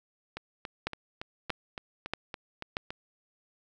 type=two click trains; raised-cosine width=0.3 ms; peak=-14 / -21 dBFS; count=4 / 10; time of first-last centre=0.87-2.769 / 0.37-2.905 s; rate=1.58 / 3.55 Hz; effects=none